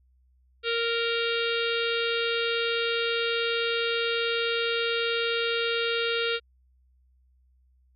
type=harmonic tone; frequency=464.7 Hz; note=A#4; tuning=5 cents flat; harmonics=1 / 3 / 4 / 5 / 6 / 7 / 8 / 9 / 10; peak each=-28 / -31 / -39 / -35 / -33 / -36 / -34 / -43 / -45 dBFS; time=0.63-6.4 s; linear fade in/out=50 ms; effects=added 63 Hz sine -60 dBFS peak until 7.95 s